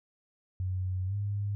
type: tone with pitch glide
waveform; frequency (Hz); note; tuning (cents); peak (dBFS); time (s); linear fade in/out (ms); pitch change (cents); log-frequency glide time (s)
sine; 92.7 to 101.68; F#2 to G#2; +4 to -36; -29; 0.6-1.55; 0; +160; 1.06-1.15
effects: none